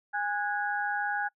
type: tone cluster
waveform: sine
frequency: 821 / 1466 / 1653 Hz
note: G#5 / F#6 / G#6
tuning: -20 / -16 / -9 cents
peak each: -31 / -33 / -33 dBFS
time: 0.13-1.29 s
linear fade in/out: 20 ms
effects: noise-tail reverb RT60 0.1 s tail -24 dB re dry